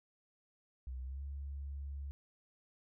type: tone with pitch glide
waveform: sine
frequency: 63.8 to 69.98 Hz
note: C2 to C#2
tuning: -43 to +17 cents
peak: -40 dBFS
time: 0.87-2.11 s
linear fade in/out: 0 ms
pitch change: +160 cents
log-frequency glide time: 1.02-1.22 s
effects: none